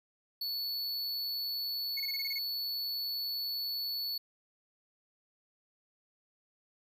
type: tone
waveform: square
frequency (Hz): 4435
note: C#8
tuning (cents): 0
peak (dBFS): -34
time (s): 0.41-4.18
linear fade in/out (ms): 5
type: tone bursts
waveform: triangle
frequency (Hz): 2184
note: C#7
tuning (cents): -26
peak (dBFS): -36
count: 8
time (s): 1.97-2.386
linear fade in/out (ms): 5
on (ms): 31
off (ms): 24
effects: none